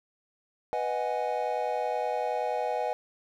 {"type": "chord", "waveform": "triangle", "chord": "G# minor seventh", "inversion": "first", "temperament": "equal", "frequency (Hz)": [493.9, 622.3, 740, 830.6], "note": ["B4", "D#5", "F#5", "G#5"], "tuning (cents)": [0, 0, 0, 0], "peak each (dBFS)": -31, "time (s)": [0.73, 2.93], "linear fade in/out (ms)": 0, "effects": []}